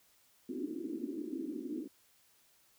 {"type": "band-pass noise", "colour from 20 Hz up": "pink", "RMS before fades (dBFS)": -40, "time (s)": [0.49, 1.88], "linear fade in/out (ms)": 5, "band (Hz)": [260, 340], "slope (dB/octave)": 48, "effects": ["white hiss -68 dBFS RMS until 2.78 s"]}